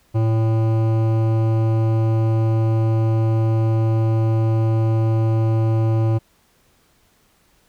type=tone with hard clipping; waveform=triangle; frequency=111.7 Hz; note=A2; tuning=27 cents sharp; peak=-17 dBFS; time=0.14-6.19 s; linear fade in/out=20 ms; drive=18 dB; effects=pink hiss -59 dBFS RMS until 7.68 s